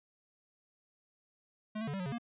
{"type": "tone with pitch steps", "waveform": "square", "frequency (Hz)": [214.4, 223.8, 144.1, 194.6, 181.2, 137.5, 235.8], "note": ["A3", "A3", "D3", "G3", "F#3", "C#3", "A#3"], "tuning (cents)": [-45, 30, -33, -12, -36, -14, 20], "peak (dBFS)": -36, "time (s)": [1.75, 2.184], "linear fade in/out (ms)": 10, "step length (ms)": 62, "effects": ["resampled to 8000 Hz"]}